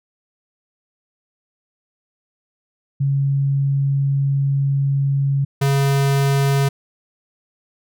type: tone pair in turn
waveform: sine / square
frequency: 138.59 / 138.59 Hz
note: C#3 / C#3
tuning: 0 / 0 cents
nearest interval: unison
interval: 0 cents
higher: neither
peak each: -15 dBFS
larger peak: neither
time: 3-5.45 / 5.61-6.69 s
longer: first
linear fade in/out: 10 ms
effects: none